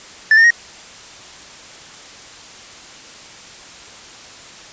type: tone with pitch steps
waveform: triangle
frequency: 1760 / 1817.9 / 1877.6 Hz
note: A6 / A#6 / A#6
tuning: 0 / -44 / +12 cents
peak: -5 dBFS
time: 0.31-0.505 s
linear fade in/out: 2 ms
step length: 65 ms
effects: white hiss -38 dBFS RMS until 4.72 s + resampled to 16000 Hz